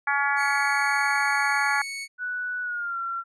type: harmonic tone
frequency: 282.3 Hz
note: C#4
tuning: 32 cents sharp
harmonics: 3 / 4 / 5 / 6 / 7 / 8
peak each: -27 / -30 / -27 / -26 / -31 / -33 dBFS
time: 0.07-1.82 s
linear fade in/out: 5 ms
type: tone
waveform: sawtooth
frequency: 2217 Hz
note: C#7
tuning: in tune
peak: -28 dBFS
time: 0.36-2.08 s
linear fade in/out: 50 ms
type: tone with pitch glide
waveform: sine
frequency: 1480 to 1365 Hz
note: F#6 to F6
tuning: 0 to -40 cents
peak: -27 dBFS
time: 2.18-3.24 s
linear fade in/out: 50 ms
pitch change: -140 cents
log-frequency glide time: 2.62-2.98 s
effects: resampled to 24000 Hz